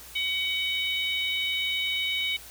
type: harmonic tone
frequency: 752 Hz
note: F#5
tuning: 28 cents sharp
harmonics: 3 / 4 / 5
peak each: -29 / -30 / -31 dBFS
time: 0.15-2.37 s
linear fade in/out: 10 ms
effects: added 60 Hz sine -53 dBFS peak until 2.5 s + white hiss -46 dBFS RMS until 2.5 s